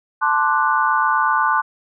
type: chord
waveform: sine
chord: D dominant seventh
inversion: second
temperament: equal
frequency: 880 / 1046.5 / 1174.7 / 1480 Hz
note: A5 / C6 / D6 / F#6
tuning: 0 / 0 / 0 / 0 cents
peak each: -20 dBFS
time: 0.21-1.62 s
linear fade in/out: 20 ms
effects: none